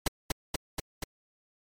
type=noise with echo; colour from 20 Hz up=pink; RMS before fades=-26 dBFS; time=0.06-0.08 s; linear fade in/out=5 ms; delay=240 ms; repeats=4; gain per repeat=-2 dB; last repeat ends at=1.04 s; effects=MP3 64 kbps